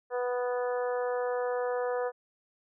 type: harmonic tone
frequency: 246.9 Hz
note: B3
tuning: in tune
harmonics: 2 / 3 / 4 / 5 / 6 / 7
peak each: -29 / -37 / -40 / -42 / -44 / -45 dBFS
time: 0.1-2.12 s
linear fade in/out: 50 ms
effects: none